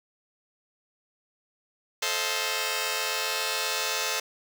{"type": "chord", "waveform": "5% pulse", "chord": "F dominant seventh", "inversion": "first", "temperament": "just", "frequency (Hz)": [436.5, 523.8, 628.6, 698.5], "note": ["A4", "C5", "Eb5", "F5"], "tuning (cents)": [-14, 2, 18, 0], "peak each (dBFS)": [-20, -20, -22, -24], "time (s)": [2.02, 4.2], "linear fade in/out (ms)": 5, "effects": []}